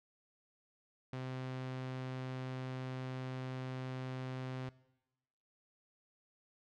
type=tone; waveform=sawtooth; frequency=129.4 Hz; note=C3; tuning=19 cents flat; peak=-36 dBFS; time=1.13-4.69 s; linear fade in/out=2 ms; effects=noise-tail reverb RT60 1.0 s tail -20 dB re dry + low-pass 4000 Hz 12 dB/octave